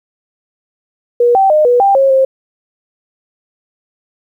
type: tone with pitch steps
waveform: sine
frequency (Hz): 480.5 / 775 / 611 / 487.9 / 791 / 542 / 531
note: B4 / G5 / D#5 / B4 / G5 / C#5 / C5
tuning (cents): -48 / -20 / -32 / -21 / +15 / -39 / +25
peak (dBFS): -6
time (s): 1.2-2.25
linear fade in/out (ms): 5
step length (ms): 150
effects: 8-bit